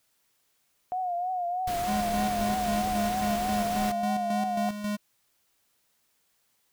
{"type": "tone with vibrato", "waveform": "sine", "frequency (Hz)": 720, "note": "F#5", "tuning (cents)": -47, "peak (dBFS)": -27, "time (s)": [0.92, 4.69], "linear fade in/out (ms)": 0, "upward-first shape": "triangle", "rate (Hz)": 3.2, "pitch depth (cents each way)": 77}
{"type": "noise", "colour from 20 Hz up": "pink", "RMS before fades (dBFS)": -36, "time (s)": [1.67, 3.92], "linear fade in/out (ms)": 5}
{"type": "tone with tremolo", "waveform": "square", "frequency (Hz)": 207.7, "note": "G#3", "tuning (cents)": 0, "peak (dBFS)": -28, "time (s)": [1.87, 4.97], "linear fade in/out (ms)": 20, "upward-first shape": "square", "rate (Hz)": 3.7, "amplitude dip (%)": 55}
{"effects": ["white hiss -71 dBFS RMS until 6.72 s"]}